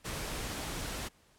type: noise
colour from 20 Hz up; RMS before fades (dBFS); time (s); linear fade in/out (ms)
pink; -38; 0.04-1.09; 20
effects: pink hiss -65 dBFS RMS until 1.38 s + low-pass 12000 Hz 12 dB/octave